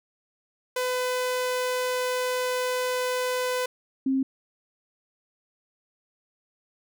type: tone pair in turn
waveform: sawtooth / sine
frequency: 503 / 266.5 Hz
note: B4 / C4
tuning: +32 / +32 cents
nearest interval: major seventh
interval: 1100 cents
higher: first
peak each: -21 dBFS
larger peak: neither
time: 0.76-3.66 / 4.06-4.23 s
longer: first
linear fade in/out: 5 ms
effects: none